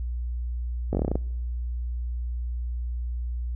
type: slowing click train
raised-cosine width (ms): 2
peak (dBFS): -12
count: 9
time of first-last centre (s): 0.93-1.155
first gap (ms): 19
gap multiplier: 1.11
effects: noise-tail reverb RT60 1.0 s tail -26 dB re dry + added 60 Hz sine -27 dBFS peak until 3.55 s